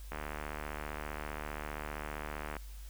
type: click train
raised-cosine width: 0.5 ms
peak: -24 dBFS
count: 185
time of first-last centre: 0.12-2.567 s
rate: 75.2 Hz
effects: added 50 Hz sine -44 dBFS peak until 2.89 s + white hiss -58 dBFS RMS until 2.89 s